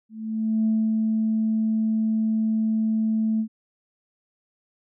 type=tone with ADSR envelope; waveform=sine; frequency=220 Hz; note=A3; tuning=in tune; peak=-17 dBFS; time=0.09-3.48 s; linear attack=570 ms; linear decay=250 ms; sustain=-2 dB; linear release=81 ms; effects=tanh soft clip ceiling -14 dBFS